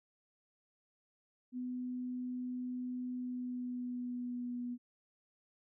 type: tone with pitch glide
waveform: sine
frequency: 250 to 244.1 Hz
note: B3 to B3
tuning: +21 to -20 cents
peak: -37 dBFS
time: 1.52-4.78 s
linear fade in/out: 50 ms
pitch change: -41 cents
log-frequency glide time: 3.16-4.58 s
effects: none